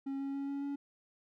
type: tone with pitch steps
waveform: triangle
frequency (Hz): 273.1 / 275.3 / 277.6 / 279.8 / 282.1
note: C#4 / C#4 / C#4 / C#4 / C#4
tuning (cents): -26 / -12 / +3 / +16 / +30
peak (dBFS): -33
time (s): 0.06-0.76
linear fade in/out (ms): 10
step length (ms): 140
effects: none